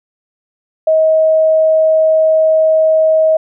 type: tone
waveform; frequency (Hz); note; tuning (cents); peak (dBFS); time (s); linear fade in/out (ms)
sine; 634; D#5; +32; -7; 0.87-3.37; 5
effects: none